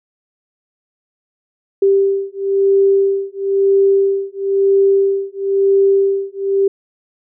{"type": "beating tone pair", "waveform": "sine", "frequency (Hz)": [392.3, 393.3], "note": ["G4", "G4"], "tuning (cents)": [1, 6], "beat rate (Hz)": 1, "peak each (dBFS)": -14, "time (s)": [1.82, 6.68], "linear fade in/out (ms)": 5, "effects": []}